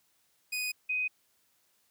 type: tone pair in turn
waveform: sawtooth / sine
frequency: 2489 / 2505 Hz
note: D#7 / D#7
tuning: 0 / +11 cents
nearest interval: unison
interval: 11 cents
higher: second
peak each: -28 dBFS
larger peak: neither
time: 0.52-0.72 / 0.89-1.08 s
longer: first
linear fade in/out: 10 ms
effects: white hiss -71 dBFS RMS until 1.9 s + high-pass 60 Hz 12 dB/octave